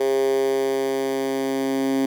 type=tone with high-pass filter sweep; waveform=10% pulse; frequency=134.6 Hz; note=C3; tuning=49 cents sharp; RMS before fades=-22 dBFS; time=0-2.06 s; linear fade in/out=5 ms; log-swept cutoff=420 to 280 Hz; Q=5.8; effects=none